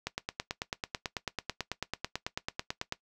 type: click train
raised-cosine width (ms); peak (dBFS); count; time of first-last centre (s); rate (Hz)
0.2; -15; 27; 0.07-2.924; 9.11
effects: noise-tail reverb RT60 0.1 s tail -17 dB re dry